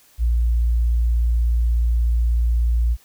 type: tone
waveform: sine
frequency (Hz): 58.27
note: A#1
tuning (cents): 0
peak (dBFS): -14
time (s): 0.18-2.97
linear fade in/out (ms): 50
effects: tanh soft clip ceiling -11 dBFS + white hiss -54 dBFS RMS until 3.04 s